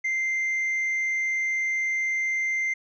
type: tone with tanh clipping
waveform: sine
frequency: 2088 Hz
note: C7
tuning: 4 cents flat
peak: -24 dBFS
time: 0.04-2.74 s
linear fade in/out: 10 ms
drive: 2 dB
effects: resampled to 16000 Hz